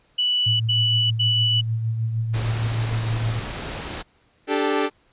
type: tone bursts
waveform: sine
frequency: 2960 Hz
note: F#7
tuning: in tune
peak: -18 dBFS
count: 3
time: 0.18-1.612 s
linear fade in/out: 10 ms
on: 420 ms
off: 86 ms
type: tone with tremolo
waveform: sine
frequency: 112.7 Hz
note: A2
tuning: 42 cents sharp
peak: -19 dBFS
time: 0.46-3.4 s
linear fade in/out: 10 ms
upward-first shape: triangle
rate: 6.5 Hz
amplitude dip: 45%
type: noise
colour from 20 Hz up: pink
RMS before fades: -31 dBFS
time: 2.33-4.03 s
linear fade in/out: 20 ms
type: chord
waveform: sawtooth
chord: D suspended fourth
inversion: none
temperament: equal with one note detuned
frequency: 293.7 / 392 / 436.5 Hz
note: D4 / G4 / A4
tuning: 0 / 0 / -14 cents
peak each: -20 dBFS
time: 4.47-4.9 s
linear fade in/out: 50 ms
effects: pink hiss -61 dBFS RMS until 5.12 s + resampled to 8000 Hz